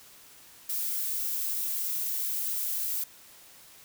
violet noise, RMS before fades -31 dBFS, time 0.69-3.04 s, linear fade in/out 5 ms, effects white hiss -53 dBFS RMS until 3.84 s

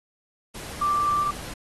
sine tone in noise, 1174.7 Hz, D6, in tune, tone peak -20 dBFS, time 0.81-1.3 s, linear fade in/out 10 ms, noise pink, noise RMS -38 dBFS, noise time 0.54-1.54 s, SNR +15 dB, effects AAC 32 kbps

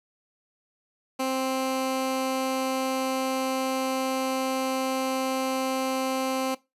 15% pulse tone, 262.6 Hz, C4, 6 cents sharp, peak -19 dBFS, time 1.19-6.55 s, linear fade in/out 10 ms, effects noise-tail reverb RT60 0.2 s tail -18 dB re dry + resampled to 32000 Hz

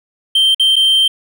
triangle tone with dropouts, 3136 Hz, G7, in tune, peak -7 dBFS, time 0.35-1.08 s, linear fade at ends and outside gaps 5 ms, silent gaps 0.547-0.596 / 0.758-0.763 s, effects none

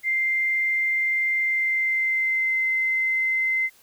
sine tone with pitch glide, 2093 to 2068 Hz, C7 to C7, 0 to -21 cents, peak -20 dBFS, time 0.03-3.7 s, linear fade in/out 50 ms, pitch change -21 cents, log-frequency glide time 1.33-2.66 s, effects white hiss -56 dBFS RMS until 3.82 s

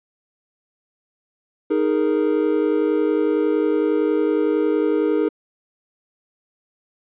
triangle chord, D# suspended fourth, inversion none, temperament equal, 311.1 / 415.3 / 466.2 Hz, D#4 / G#4 / A#4, 0 / 0 / 0 cents, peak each -18 / -19 / -20 dBFS, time 1.7-5.29 s, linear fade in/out 10 ms, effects resampled to 8000 Hz

